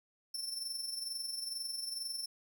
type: tone with amplitude modulation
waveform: sawtooth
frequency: 5370 Hz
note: E8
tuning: 31 cents sharp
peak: -33 dBFS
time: 0.34-2.26 s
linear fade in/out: 5 ms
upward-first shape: sine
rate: 22.2 Hz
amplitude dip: 55%
effects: none